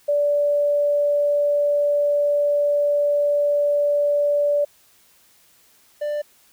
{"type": "tone pair in turn", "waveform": ["sine", "triangle"], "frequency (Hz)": [581, 591.2], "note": ["D5", "D5"], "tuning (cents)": [-19, 11], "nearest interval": "unison", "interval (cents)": 30, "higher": "second", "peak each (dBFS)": [-16, -20], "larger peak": "first", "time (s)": [[0.08, 4.65], [6.01, 6.22]], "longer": "first", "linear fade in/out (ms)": 10, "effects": ["white hiss -56 dBFS RMS until 6.52 s"]}